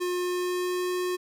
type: tone with pitch glide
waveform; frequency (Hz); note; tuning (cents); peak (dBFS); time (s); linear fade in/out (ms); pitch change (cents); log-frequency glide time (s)
square; 358.1 to 361.6; F4 to F#4; +43 to -40; -27; 0-1.17; 20; +17; 0.17-0.93
effects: none